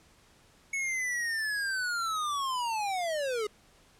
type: linear sweep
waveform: square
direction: down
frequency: 2212 to 407.8 Hz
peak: -30 dBFS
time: 0.73-3.47 s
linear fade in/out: 5 ms
effects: pink hiss -61 dBFS RMS until 3.99 s + low-pass 10000 Hz 12 dB/octave